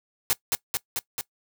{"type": "noise with echo", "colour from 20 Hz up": "white", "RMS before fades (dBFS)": -22, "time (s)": [0.3, 0.33], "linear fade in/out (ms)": 0, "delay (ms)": 220, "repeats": 4, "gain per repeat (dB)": -2, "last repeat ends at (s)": 1.21, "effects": ["noise-tail reverb RT60 0.1 s tail -21 dB re dry"]}